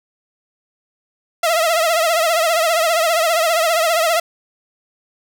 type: tone with vibrato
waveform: sawtooth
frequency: 659.3 Hz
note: E5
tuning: in tune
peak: -10 dBFS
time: 1.43-4.2 s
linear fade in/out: 5 ms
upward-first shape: triangle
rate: 15 Hz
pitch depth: 110 cents each way
effects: none